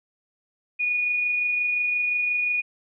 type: tone with amplitude modulation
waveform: sine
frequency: 2456 Hz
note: D#7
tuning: 23 cents flat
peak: -20 dBFS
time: 0.79-2.62 s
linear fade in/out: 20 ms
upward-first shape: sine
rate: 25.7 Hz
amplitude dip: 25%
effects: none